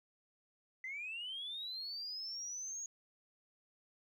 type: linear sweep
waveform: sine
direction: up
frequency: 2003 to 6680 Hz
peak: -40 dBFS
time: 0.84-2.86 s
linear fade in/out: 2 ms
effects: tanh soft clip ceiling -36 dBFS + 13-bit